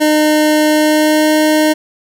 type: tone with pitch glide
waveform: 25% pulse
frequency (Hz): 305.2 to 308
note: D#4 to D#4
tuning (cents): -33 to -17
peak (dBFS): -5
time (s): 0-1.74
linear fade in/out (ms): 20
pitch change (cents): +16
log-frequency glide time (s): 0.7-1.33
effects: none